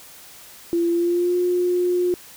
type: tone with pitch glide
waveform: sine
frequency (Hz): 340.6 to 356.9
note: F4 to F4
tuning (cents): -43 to +38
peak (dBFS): -17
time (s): 0.73-2.14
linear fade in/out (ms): 0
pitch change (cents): +81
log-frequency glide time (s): 0.92-1.36
effects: white hiss -44 dBFS RMS until 2.36 s